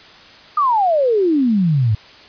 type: exponential sweep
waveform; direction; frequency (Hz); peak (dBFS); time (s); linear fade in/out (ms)
sine; down; 1244.5 to 101.4; -12; 0.57-1.95; 5
effects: white hiss -42 dBFS RMS until 2.28 s + resampled to 11025 Hz